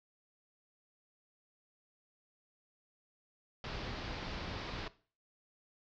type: low-pass noise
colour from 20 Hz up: pink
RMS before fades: -42 dBFS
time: 3.64-4.88 s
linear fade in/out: 2 ms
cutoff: 5100 Hz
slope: 48 dB/octave
effects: noise-tail reverb RT60 0.4 s tail -18 dB re dry